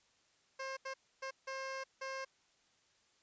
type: tone bursts at uneven times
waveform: 15% pulse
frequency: 533 Hz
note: C5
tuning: 32 cents sharp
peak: -34 dBFS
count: 5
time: 0.59-0.77 / 0.85-0.94 / 1.22-1.31 / 1.47-1.84 / 2.01-2.25 s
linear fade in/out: 10 ms
effects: white hiss -72 dBFS RMS until 3.22 s + resampled to 16000 Hz